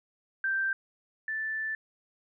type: tone pair in turn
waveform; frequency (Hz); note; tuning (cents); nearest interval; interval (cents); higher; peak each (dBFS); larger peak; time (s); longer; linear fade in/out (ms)
sine; 1568 / 1760; G6 / A6; 0 / 0; major second; 200; second; -26 / -30; first; 0.44-0.73 / 1.28-1.75; second; 2
effects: none